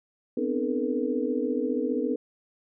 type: tone cluster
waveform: sine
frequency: 249.4 / 264.3 / 304.9 / 431.8 / 478.3 Hz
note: B3 / C4 / D#4 / A4 / A#4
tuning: +17 / +18 / -35 / -33 / +44 cents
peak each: -31 dBFS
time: 0.37-2.16 s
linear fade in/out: 5 ms
effects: none